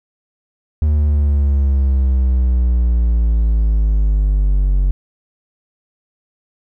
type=exponential sweep; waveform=triangle; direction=down; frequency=76.3 to 46.25 Hz; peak=-9 dBFS; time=0.82-4.91 s; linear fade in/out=0 ms; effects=none